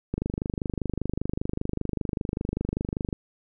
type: click train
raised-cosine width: 3 ms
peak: -14 dBFS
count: 76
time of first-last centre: 0.14-3.128 s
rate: 25.1 Hz
effects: none